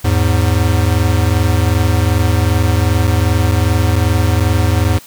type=tone pair together; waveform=square; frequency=82.41 / 104.99 Hz; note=E2 / G#2; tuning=0 / +19 cents; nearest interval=major third; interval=419 cents; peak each=-14 dBFS; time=0.04-4.99 s; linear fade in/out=10 ms; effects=white hiss -39 dBFS RMS until 5.06 s